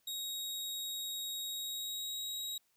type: tone with pitch glide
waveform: sawtooth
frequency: 3782 to 3819 Hz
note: A#7 to A#7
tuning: +24 to +41 cents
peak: -35 dBFS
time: 0.07-2.58 s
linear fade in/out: 5 ms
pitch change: +17 cents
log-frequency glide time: 1.45-2.42 s
effects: white hiss -75 dBFS RMS until 2.76 s